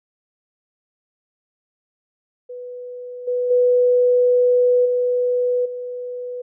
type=tone with level steps; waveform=sine; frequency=493.9 Hz; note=B4; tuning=in tune; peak=-30 / -18 / -12 / -16 / -26 dBFS; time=2.49-6.42 s; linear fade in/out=10 ms; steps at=3.27 / 3.5 / 4.85 / 5.65 s; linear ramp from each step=10 ms; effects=none